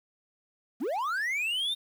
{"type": "linear sweep", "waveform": "triangle", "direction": "up", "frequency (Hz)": [196, 3700], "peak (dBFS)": -26, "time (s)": [0.8, 1.75], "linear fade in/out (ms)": 20, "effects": ["9-bit"]}